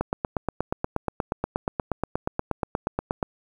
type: click train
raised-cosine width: 1 ms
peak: -10 dBFS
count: 28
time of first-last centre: 0.01-3.228 s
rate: 8.39 Hz
effects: 8-bit